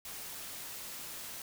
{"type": "noise", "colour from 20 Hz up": "white", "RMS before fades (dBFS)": -44, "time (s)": [0.05, 1.42], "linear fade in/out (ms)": 2, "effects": []}